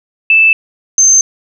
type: tone pair in turn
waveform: sine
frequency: 2637 / 6272 Hz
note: E7 / G8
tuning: 0 / 0 cents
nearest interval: octave + minor third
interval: 1500 cents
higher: second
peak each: -4 dBFS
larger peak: neither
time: 0.3-0.53 / 0.98-1.21 s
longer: neither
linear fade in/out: 2 ms
effects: none